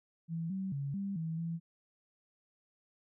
sine tone with pitch steps, 165.1 / 191.2 / 139.9 / 197.6 / 162 / 166.5 Hz, E3 / G3 / C#3 / G3 / E3 / E3, +3 / -43 / +16 / +14 / -30 / +18 cents, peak -34 dBFS, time 0.28-1.6 s, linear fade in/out 50 ms, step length 220 ms, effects none

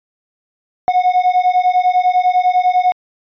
triangle beating tone pair, 724 / 734 Hz, F#5 / F#5, -38 / -14 cents, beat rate 10 Hz, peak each -11 dBFS, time 0.88-2.92 s, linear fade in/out 0 ms, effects tanh soft clip ceiling -3 dBFS + resampled to 11025 Hz

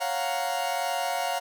40% pulse chord, Gb major seventh, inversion second, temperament equal, 554.4 / 698.5 / 740 / 932.3 Hz, Db5 / F5 / Gb5 / Bb5, 0 / 0 / 0 / 0 cents, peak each -34 / -29 / -31 / -33 dBFS, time 0-1.4 s, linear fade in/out 20 ms, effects none

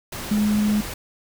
sine tone in noise, 210 Hz, G#3, 19 cents sharp, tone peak -17 dBFS, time 0.31-0.81 s, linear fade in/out 5 ms, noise pink, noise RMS -32 dBFS, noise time 0.12-0.94 s, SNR +12 dB, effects none

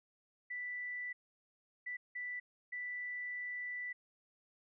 sine tone bursts at uneven times, 1975.5 Hz, B6, in tune, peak -39 dBFS, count 4, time 0.5-1.13 / 1.86-1.97 / 2.15-2.4 / 2.72-3.93 s, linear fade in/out 10 ms, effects none

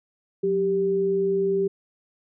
sine tone pair together, 181.93 / 392 Hz, F#3 / G4, -29 / 0 cents, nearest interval octave + minor second, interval 1329 cents, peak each -30 / -20 dBFS, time 0.43-1.68 s, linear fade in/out 10 ms, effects none

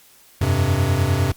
square chord, F suspended second, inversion none, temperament equal with one note detuned, 88.12 / 98 / 130.81 Hz, F2 / G2 / C3, +16 / 0 / 0 cents, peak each -22 / -21 / -22 dBFS, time 0.41-1.32 s, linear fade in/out 5 ms, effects white hiss -51 dBFS RMS until 1.36 s + Opus 48 kbps

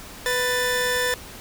sawtooth tone pair together, 495.7 / 1766.5 Hz, B4 / A6, +6 / +6 cents, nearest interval octave + minor seventh, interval 2200 cents, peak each -20 dBFS, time 0.26-1.14 s, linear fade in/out 0 ms, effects pink hiss -40 dBFS RMS until 1.4 s

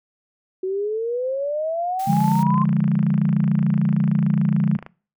sine exponential sweep, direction up, 370 to 1057 Hz, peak -21 dBFS, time 0.63-2.64 s, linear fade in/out 5 ms
white noise, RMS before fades -40 dBFS, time 1.99-2.43 s, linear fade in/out 5 ms
sine chord, D diminished, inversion none, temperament equal, 146.83 / 174.61 / 207.7 Hz, D3 / F3 / Ab3, 0 / 0 / 0 cents, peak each -20 dBFS, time 2.07-4.77 s, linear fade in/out 10 ms
click train, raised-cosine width 0.5 ms, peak -21 dBFS, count 74, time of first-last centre 2.13-4.864 s, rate 26.7 Hz
effects noise-tail reverb RT60 0.4 s tail -23 dB re dry

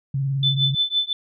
sine tone with vibrato, 136.7 Hz, C#3, 24 cents flat, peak -20 dBFS, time 0.14-0.75 s, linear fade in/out 5 ms, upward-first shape sine, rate 19 Hz, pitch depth 56 cents each way
sine tone with tremolo, 3516 Hz, A7, 2 cents flat, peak -15 dBFS, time 0.43-1.13 s, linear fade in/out 2 ms, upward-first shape triangle, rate 5.9 Hz, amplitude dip 100%
effects none

